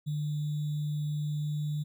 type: tone with sample-and-hold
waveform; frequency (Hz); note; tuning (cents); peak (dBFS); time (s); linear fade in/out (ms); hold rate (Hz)
sine; 149.5; D3; +31; -29; 0.06-1.84; 20; 3675
effects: none